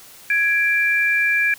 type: tone pair together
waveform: sine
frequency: 1664 / 2355 Hz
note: G#6 / D7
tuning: +3 / +4 cents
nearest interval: tritone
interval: 601 cents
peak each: -18 dBFS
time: 0.3-1.54 s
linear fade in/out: 2 ms
effects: white hiss -44 dBFS RMS until 1.58 s